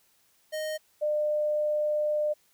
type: tone pair in turn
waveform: square / sine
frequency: 620 / 601.3 Hz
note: D#5 / D5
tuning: -6 / +41 cents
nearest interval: minor second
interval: 53 cents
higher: first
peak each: -31 / -24 dBFS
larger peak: second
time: 0.52-0.78 / 1.01-2.34 s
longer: second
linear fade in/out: 20 ms
effects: white hiss -66 dBFS RMS until 2.53 s